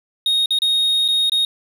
triangle tone with dropouts, 3729 Hz, A#7, in tune, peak -13 dBFS, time 0.26-1.45 s, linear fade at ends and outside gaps 2 ms, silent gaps 0.459-0.506 / 0.588-0.619 / 1.08-1.085 / 1.297-1.319 s, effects none

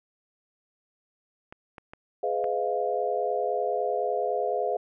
clicks, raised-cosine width 0.5 ms, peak -27 dBFS, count 4, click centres 1.525 / 1.782 / 1.935 / 2.442 s
sine chord, F half-diminished seventh, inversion first, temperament just, 419.1 / 502.9 / 628.6 / 698.5 Hz, Ab4 / Cb5 / Eb5 / F5, +16 / +31 / +18 / 0 cents, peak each -30 / -30 / -32 / -29 dBFS, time 2.23-4.77 s, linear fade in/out 5 ms
effects none

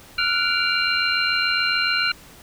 sine tone cluster, 1383 / 1470 / 2337 / 2802 / 4125 Hz, F6 / F#6 / D7 / F7 / C8, -17 / -12 / -9 / +5 / -25 cents, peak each -25 dBFS, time 0.18-2.12 s, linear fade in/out 5 ms, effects pink hiss -46 dBFS RMS until 2.42 s

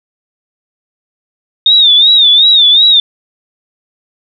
sine tone with vibrato, 3653 Hz, A#7, 36 cents flat, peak -3 dBFS, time 1.66-3 s, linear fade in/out 2 ms, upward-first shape sine, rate 2.7 Hz, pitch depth 110 cents each way, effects none

